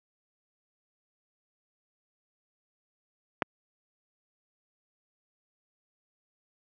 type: clicks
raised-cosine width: 0.5 ms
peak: -9 / -26 dBFS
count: 2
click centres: 3.422 / 3.425 s
effects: high-pass 150 Hz 12 dB/octave